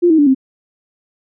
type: tone with pitch steps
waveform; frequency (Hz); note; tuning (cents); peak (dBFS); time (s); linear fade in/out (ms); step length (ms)
sine; 349.2 / 318.4 / 290.3 / 264.6; F4 / D#4 / D4 / C4; 0 / +40 / -20 / +20; -7; 0.02-0.348; 20; 82
effects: none